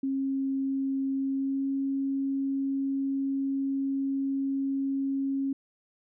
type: tone with pitch glide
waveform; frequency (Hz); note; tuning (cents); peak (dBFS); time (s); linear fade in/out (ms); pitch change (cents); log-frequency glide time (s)
sine; 270.2 to 272.7; C#4 to C#4; -44 to -28; -26; 0.03-5.53; 5; +16; 1.28-1.67
effects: none